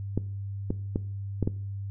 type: clicks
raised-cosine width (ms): 3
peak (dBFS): -13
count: 5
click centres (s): 0.176 / 0.705 / 0.959 / 1.427 / 1.475
effects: noise-tail reverb RT60 0.5 s tail -19 dB re dry + added 99 Hz sine -32 dBFS peak until 1.9 s